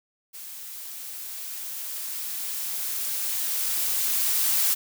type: noise with level ramp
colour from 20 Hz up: blue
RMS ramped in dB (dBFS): -40 to -22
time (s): 0.33-4.75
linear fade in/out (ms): 20
effects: none